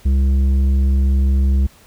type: tone with tanh clipping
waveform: sine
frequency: 67.3 Hz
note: C2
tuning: 49 cents sharp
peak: -13 dBFS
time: 0.05-1.67 s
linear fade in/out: 10 ms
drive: 8 dB
effects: pink hiss -48 dBFS RMS until 1.86 s